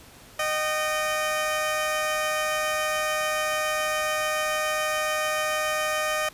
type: tone pair together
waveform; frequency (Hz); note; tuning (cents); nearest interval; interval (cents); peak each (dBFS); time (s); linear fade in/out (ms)
15% pulse; 615 / 767; D#5 / G5; -20 / -38; major third; 382; -18 / -27; 0.39-6.29; 5
effects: pink hiss -49 dBFS RMS until 6.33 s + resampled to 32000 Hz